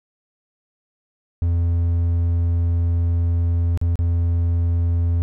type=tone with dropouts; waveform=triangle; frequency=85.2 Hz; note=F2; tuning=42 cents flat; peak=-14 dBFS; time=1.42-5.22 s; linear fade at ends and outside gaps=0 ms; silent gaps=3.775-3.814 / 3.956-3.99 s; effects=none